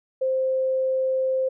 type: tone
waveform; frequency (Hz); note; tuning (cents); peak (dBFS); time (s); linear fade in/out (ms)
sine; 523.3; C5; 0; -20; 0.21-1.49; 10
effects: none